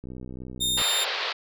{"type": "click train", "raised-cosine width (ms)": 3, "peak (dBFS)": -26, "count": 50, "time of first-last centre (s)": [0.04, 0.815], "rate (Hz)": 63.2}
{"type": "tone", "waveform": "sawtooth", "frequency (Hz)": 3655, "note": "A#7", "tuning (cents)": -35, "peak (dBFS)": -20, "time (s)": [0.6, 1.05], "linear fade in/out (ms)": 20}
{"type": "band-pass noise", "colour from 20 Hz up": "white", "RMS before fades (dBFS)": -29, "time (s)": [0.77, 1.33], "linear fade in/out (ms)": 10, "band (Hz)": [400, 4500], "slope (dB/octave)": 48}
{"effects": []}